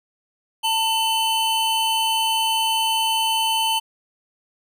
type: tone pair together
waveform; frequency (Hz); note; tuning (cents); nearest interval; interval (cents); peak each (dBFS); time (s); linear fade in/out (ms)
square; 895 / 3030; A5 / F#7; +29 / +40; octave + major sixth; 2111; -22; 0.63-3.8; 20
effects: none